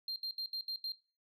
sine tone bursts at uneven times, 4186 Hz, C8, in tune, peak -33 dBFS, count 6, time 0.08-0.16 / 0.23-0.31 / 0.38-0.46 / 0.53-0.61 / 0.68-0.76 / 0.84-0.92 s, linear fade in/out 2 ms, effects noise-tail reverb RT60 0.3 s tail -17 dB re dry + tanh soft clip ceiling -35 dBFS

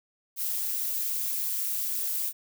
violet noise with amplitude modulation, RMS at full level -27 dBFS, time 0.36-2.33 s, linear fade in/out 50 ms, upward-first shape sine, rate 201 Hz, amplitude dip 65%, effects none

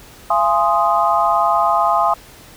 sine chord, F minor seventh, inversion none, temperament equal with one note detuned, 681.7 / 830.6 / 1046.5 / 1244.5 Hz, F5 / Ab5 / C6 / Eb6, -42 / 0 / 0 / 0 cents, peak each -18 dBFS, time 0.3-2.14 s, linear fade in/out 5 ms, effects pink hiss -42 dBFS RMS until 2.56 s

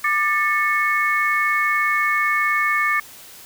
sine tone cluster, 1192 / 1776 / 2197 Hz, D6 / A6 / C#7, +25 / +16 / -16 cents, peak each -21 dBFS, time 0.04-3 s, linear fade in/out 5 ms, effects white hiss -42 dBFS RMS until 3.45 s

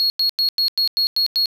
triangle tone bursts, 4316 Hz, C#8, 47 cents flat, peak -14 dBFS, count 8, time 0-1.458 s, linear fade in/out 0 ms, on 100 ms, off 94 ms, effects none

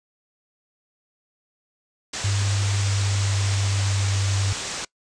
white low-pass noise, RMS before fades -31 dBFS, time 2.13-4.85 s, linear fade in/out 5 ms, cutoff 8100 Hz, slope 48 dB/octave
sine tone with pitch glide, 99.9 to 98.07 Hz, G2 to G2, +33 to +1 cents, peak -20 dBFS, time 2.24-4.53 s, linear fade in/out 5 ms, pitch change -32 cents, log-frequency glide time 2.47-4.31 s
effects noise-tail reverb RT60 0.1 s tail -23 dB re dry + resampled to 22050 Hz

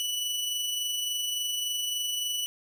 sawtooth tone with amplitude modulation, 2960 Hz, F#7, in tune, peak -24 dBFS, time 0-2.46 s, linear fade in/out 0 ms, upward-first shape sine, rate 23.5 Hz, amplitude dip 30%, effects none

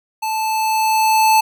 square tone with level ramp, 875 Hz, A5, 10 cents flat, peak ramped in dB -20 to -10 dBFS, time 0.22-1.41 s, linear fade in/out 10 ms, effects none

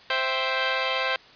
10% pulse chord, C major, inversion none, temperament equal, 523.3 / 659.3 / 784 Hz, C5 / E5 / G5, 0 / 0 / 0 cents, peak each -17 / -21 / -22 dBFS, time 0.1-1.16 s, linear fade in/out 2 ms, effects white hiss -50 dBFS RMS until 1.35 s + resampled to 11025 Hz

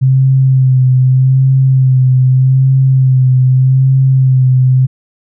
sine tone with vibrato, 130.81 Hz, C3, in tune, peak -5 dBFS, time 0.01-4.87 s, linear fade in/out 20 ms, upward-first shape sine, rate 0.82 Hz, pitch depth 30 cents each way, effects none

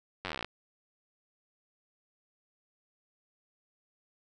slowing click train, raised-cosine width 0.3 ms, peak -19 dBFS, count 15, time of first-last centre 0.25-0.446 s, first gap 10 ms, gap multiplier 1.05, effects none

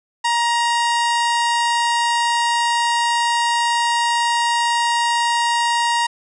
harmonic tone with a mistuned harmonic, 942 Hz, A#5, 18 cents sharp, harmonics 1 / 2 / 3 / 4 / 5 / 6 / 7 / 8 / 9 / 10, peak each -17 / -23 / -27 / -29 / -31 / -33 / -34 / -35 / -36 / -37 dBFS, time 0.24-6.07 s, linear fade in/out 10 ms, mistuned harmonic 6, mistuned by -72 cents, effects none

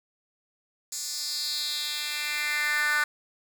10% pulse tone with high-pass filter sweep, 297.5 Hz, D4, 22 cents sharp, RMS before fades -29 dBFS, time 0.92-3.04 s, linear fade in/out 5 ms, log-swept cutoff 6400 to 1500 Hz, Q 3.3, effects 8-bit

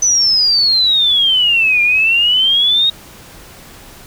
sine exponential two-way sweep, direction down then up, 6080 to 2395 to 3774 Hz, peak -9 dBFS, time 0.02-2.9 s, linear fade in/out 5 ms, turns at 1.82 s, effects pink hiss -38 dBFS RMS until 4.06 s

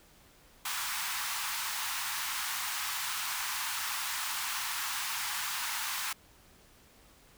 pink high-pass noise, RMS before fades -35 dBFS, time 0.65-6.13 s, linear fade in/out 5 ms, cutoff 880 Hz, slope 48 dB/octave, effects pink hiss -60 dBFS RMS until 7.37 s

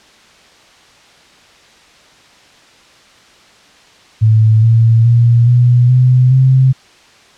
sine tone with pitch steps, 110 / 113.94 / 118.03 / 122.26 / 126.65 / 131.19 Hz, A2 / A#2 / A#2 / B2 / B2 / C3, 0 / -39 / +22 / -17 / +44 / +5 cents, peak -5 dBFS, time 4.21-6.73 s, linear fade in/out 20 ms, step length 420 ms, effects white hiss -44 dBFS RMS until 7.37 s + low-pass 5000 Hz 12 dB/octave

